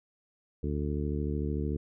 harmonic tone, 73.42 Hz, D2, in tune, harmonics 1 / 2 / 3 / 4 / 5 / 6, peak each -32 / -35 / -37 / -38 / -39 / -40 dBFS, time 0.63-1.77 s, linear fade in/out 5 ms, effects none

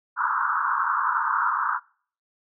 white band-pass noise, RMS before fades -24 dBFS, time 0.16-1.8 s, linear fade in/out 50 ms, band 920 to 1500 Hz, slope 96 dB/octave, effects noise-tail reverb RT60 0.5 s tail -25 dB re dry

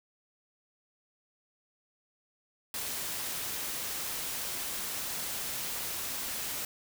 white noise, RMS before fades -36 dBFS, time 2.74-6.65 s, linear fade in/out 2 ms, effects none

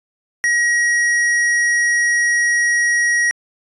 triangle tone with tanh clipping, 1900 Hz, A#6, 33 cents sharp, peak -15 dBFS, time 0.44-3.31 s, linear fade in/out 0 ms, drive 16 dB, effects resampled to 24000 Hz

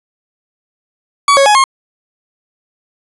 40% pulse tone with pitch steps, 1133 / 552 / 838 / 1074 Hz, C#6 / C#5 / G#5 / C6, +37 / -7 / +15 / +45 cents, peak -5 dBFS, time 1.28-1.64 s, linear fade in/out 2 ms, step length 90 ms, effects resampled to 24000 Hz + 7-bit

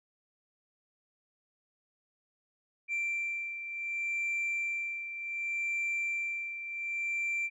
sine beating tone pair, 2353 / 2353.67 Hz, D7 / D7, +3 / +3 cents, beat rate 0.67 Hz, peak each -31 / -37 dBFS, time 2.88-7.5 s, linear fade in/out 50 ms, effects tanh soft clip ceiling -28 dBFS

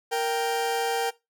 40% pulse tone pair together, 465.7 / 784 Hz, A#4 / G5, -2 / 0 cents, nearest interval major sixth, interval 902 cents, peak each -26 dBFS, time 0.11-1.11 s, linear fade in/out 20 ms, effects noise-tail reverb RT60 0.2 s tail -18 dB re dry

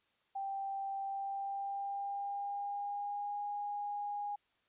sine tone with pitch glide, 785 to 820.7 Hz, G5 to G#5, +2 to -21 cents, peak -36 dBFS, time 0.35-4.36 s, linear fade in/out 10 ms, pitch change +77 cents, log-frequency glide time 1.05-3.41 s, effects white hiss -75 dBFS RMS until 4.68 s + resampled to 8000 Hz

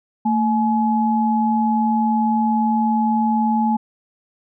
sine tone pair together, 224.7 / 848.4 Hz, A3 / G#5, +37 / +37 cents, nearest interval octave + major seventh, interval 2300 cents, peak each -17 / -19 dBFS, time 0.25-3.77 s, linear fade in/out 10 ms, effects none

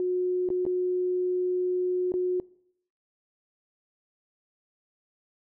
sine tone with dropouts, 363.2 Hz, F#4, 32 cents flat, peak -24 dBFS, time 0-2.4 s, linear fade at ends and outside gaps 1 ms, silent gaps 0.489-0.502 / 0.653-0.664 / 2.12-2.139 s, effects noise-tail reverb RT60 0.7 s tail -22 dB re dry

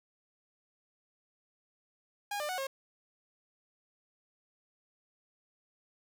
sawtooth tone with pitch steps, 817 / 597 / 738 / 540 Hz, G#5 / D5 / F#5 / C#5, -29 / +28 / -5 / -45 cents, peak -30 dBFS, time 2.31-2.67 s, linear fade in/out 5 ms, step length 90 ms, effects 10-bit

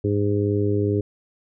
harmonic tone, 102.3 Hz, G#2, 26 cents flat, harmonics 1 / 2 / 3 / 4 / 5, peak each -22 / -30 / -25 / -23 / -34 dBFS, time 0.04-1.01 s, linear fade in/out 5 ms, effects none

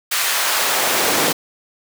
pink noise with high-pass filter sweep, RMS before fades -18 dBFS, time 0.11-1.33 s, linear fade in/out 10 ms, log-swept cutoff 1600 to 250 Hz, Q 0.78, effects none

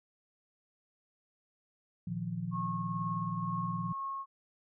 sine chord, Bb suspended fourth, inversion none, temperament equal, 116.54 / 155.56 / 174.61 Hz, Bb2 / Eb3 / F3, 0 / 0 / 0 cents, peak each -40 / -40 / -36 dBFS, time 2.07-3.93 s, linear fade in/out 5 ms
sine tone with tremolo, 1089 Hz, C#6, 31 cents flat, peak -34 dBFS, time 2.51-4.26 s, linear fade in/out 50 ms, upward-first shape triangle, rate 2.1 Hz, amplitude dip 40%
effects none

